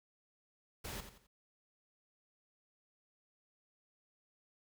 pink noise with echo, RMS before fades -44 dBFS, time 0.84-1.01 s, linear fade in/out 10 ms, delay 87 ms, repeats 3, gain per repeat -9 dB, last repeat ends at 1.271 s, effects none

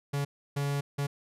45% pulse tone bursts at uneven times, 141.7 Hz, C#3, 38 cents sharp, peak -28 dBFS, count 3, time 0.13-0.25 / 0.56-0.81 / 0.98-1.07 s, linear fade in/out 10 ms, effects resampled to 32000 Hz

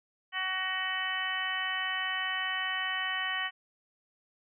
harmonic tone, 375 Hz, F#4, 23 cents sharp, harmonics 2 / 3 / 4 / 5 / 6 / 7 / 8, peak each -41 / -39 / -41 / -33 / -41 / -44 / -36 dBFS, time 0.32-3.51 s, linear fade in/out 50 ms, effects none

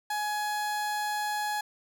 30% pulse tone, 840 Hz, G#5, 19 cents sharp, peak -26 dBFS, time 0.1-1.61 s, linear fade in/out 5 ms, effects none

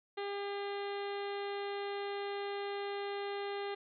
harmonic tone with a mistuned harmonic, 402.3 Hz, G4, 45 cents sharp, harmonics 1 / 2 / 3 / 4 / 5 / 6 / 7 / 8 / 9 / 10, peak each -38 / -43 / -49 / -51 / -49 / -56 / -54 / -55 / -55 / -56 dBFS, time 0.17-3.75 s, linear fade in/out 10 ms, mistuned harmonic 10, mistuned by +49 cents, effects none

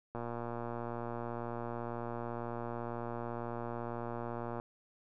click train, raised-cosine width 1 ms, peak -26 dBFS, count 526, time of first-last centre 0.15-4.599 s, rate 118 Hz, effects none

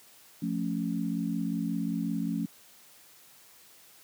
sine chord, F augmented, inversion none, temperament equal, 174.61 / 220 / 277.2 Hz, F3 / A3 / C#4, 0 / 0 / 0 cents, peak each -32 / -32 / -33 dBFS, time 0.42-2.46 s, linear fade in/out 5 ms, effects white hiss -56 dBFS RMS until 4.03 s + high-pass 100 Hz 12 dB/octave

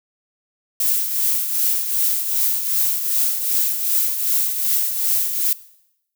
violet noise with tremolo, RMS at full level -17 dBFS, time 0.8-5.53 s, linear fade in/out 2 ms, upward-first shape triangle, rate 2.6 Hz, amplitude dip 60%, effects noise-tail reverb RT60 0.8 s tail -19 dB re dry

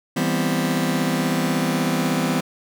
sawtooth chord, C major seventh, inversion first, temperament just, 163.52 / 196.22 / 245.3 / 261.6 Hz, E3 / G3 / B3 / C4, -14 / +2 / -12 / 0 cents, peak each -20 / -22 / -20 / -21 dBFS, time 0.16-2.41 s, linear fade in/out 10 ms, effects none

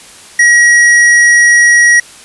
sine tone with hard clipping, 1906 Hz, A#6, 38 cents sharp, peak -5 dBFS, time 0.39-2 s, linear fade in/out 5 ms, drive 11 dB, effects white hiss -35 dBFS RMS until 2.24 s + resampled to 24000 Hz

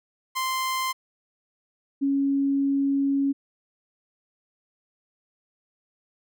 sawtooth / sine tone pair in turn, 1043 / 276.9 Hz, C6 / C#4, -6 / -2 cents, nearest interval octave + major seventh, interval 2296 cents, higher first, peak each -21 / -20 dBFS, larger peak second, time 0.35-0.93 / 2.01-3.33 s, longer second, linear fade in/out 20 ms, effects none

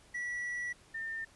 triangle / sine tone pair in turn, 1945 / 1804.7 Hz, B6 / A6, -27 / +43 cents, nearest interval minor second, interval 130 cents, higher first, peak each -33 / -36 dBFS, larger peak first, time 0.14-0.73 / 0.94-1.25 s, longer first, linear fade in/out 10 ms, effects pink hiss -61 dBFS RMS until 1.35 s + resampled to 24000 Hz

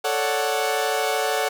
sawtooth chord, D major seventh, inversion second, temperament equal, 440 / 554.4 / 587.3 / 740 Hz, A4 / C#5 / D5 / F#5, 0 / 0 / 0 / 0 cents, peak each -22 / -24 / -26 / -21 dBFS, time 0.04-1.49 s, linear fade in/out 10 ms, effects none

